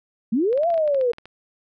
sine linear two-way sweep, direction up then down, 201.8 to 698.5 to 464.1 Hz, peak -17 dBFS, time 0.32-1.12 s, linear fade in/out 10 ms, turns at 0.68 s
clicks, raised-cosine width 0.3 ms, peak -25 dBFS, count 12, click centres 0.529 / 0.576 / 0.634 / 0.703 / 0.742 / 0.778 / 0.877 / 0.946 / 1.012 / 1.134 / 1.184 / 1.256 s
effects none

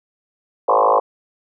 sine tone with frequency modulation, 784 Hz, G5, in tune, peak -11 dBFS, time 0.68-1 s, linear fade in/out 10 ms, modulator 53.4 Hz, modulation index 6.1, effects none

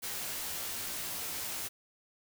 white noise with comb filter, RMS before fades -38 dBFS, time 0.02-1.69 s, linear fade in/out 20 ms, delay 16 ms, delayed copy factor -0.6, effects none

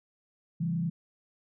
sine tone with frequency modulation, 168 Hz, E3, 33 cents sharp, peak -27 dBFS, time 0.6-0.9 s, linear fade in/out 10 ms, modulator 30.4 Hz, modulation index 0.72, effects none

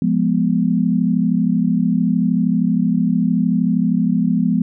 sine chord, F diminished, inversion none, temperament equal, 174.61 / 207.7 / 246.9 Hz, F3 / Ab3 / Cb4, 0 / 0 / 0 cents, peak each -18 dBFS, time 0.02-4.62 s, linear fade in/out 2 ms, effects none

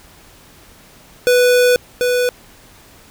square tone pair in turn, 493.9 / 493.9 Hz, B4 / B4, 0 / 0 cents, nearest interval unison, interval 0 cents, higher neither, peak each -10 / -14 dBFS, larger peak first, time 1.27-1.76 / 2.01-2.29 s, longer first, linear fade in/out 0 ms, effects pink hiss -45 dBFS RMS until 3.1 s

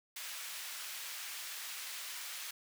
pink high-pass noise, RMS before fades -44 dBFS, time 0.16-2.51 s, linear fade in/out 5 ms, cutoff 1800 Hz, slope 12 dB/octave, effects none

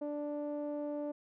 sawtooth tone with low-pass filter, 293.7 Hz, D4, in tune, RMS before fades -38 dBFS, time 0.01-1.12 s, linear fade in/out 10 ms, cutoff 610 Hz, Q 2.5, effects none

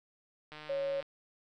click train, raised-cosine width 0.3 ms, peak -31 dBFS, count 78, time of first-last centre 0.52-1.027 s, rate 152 Hz
sine tone, 554.4 Hz, C#5, in tune, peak -31 dBFS, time 0.69-1.01 s, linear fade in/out 10 ms
effects none

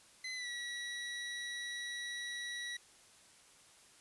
25% pulse tone with pitch glide, 2033 to 1931.1 Hz, B6 to B6, +50 to -39 cents, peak -36 dBFS, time 0.24-2.77 s, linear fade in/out 5 ms, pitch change -89 cents, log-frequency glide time 0.34-0.49 s, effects white hiss -62 dBFS RMS until 4 s + resampled to 24000 Hz

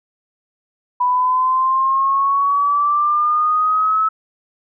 sine exponential sweep, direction up, 986 to 1302 Hz, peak -13 dBFS, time 1-4.09 s, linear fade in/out 10 ms, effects none

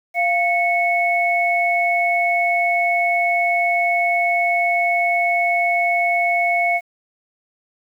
sine tone pair together, 695 / 2206 Hz, F5 / C#7, -9 / -9 cents, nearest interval octave + minor sixth, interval 2000 cents, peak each -18 dBFS, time 0.14-6.81 s, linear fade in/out 50 ms, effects 8-bit

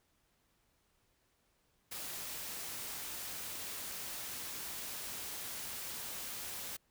white noise, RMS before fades -43 dBFS, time 1.91-6.77 s, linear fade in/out 10 ms, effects pink hiss -75 dBFS RMS until 6.9 s

